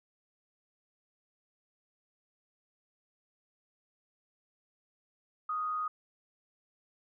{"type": "tone with frequency modulation", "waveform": "sine", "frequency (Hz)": 1244.5, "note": "D#6", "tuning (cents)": 0, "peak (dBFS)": -31, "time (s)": [5.49, 5.88], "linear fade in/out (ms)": 5, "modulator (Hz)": 139, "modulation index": 0.22, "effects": []}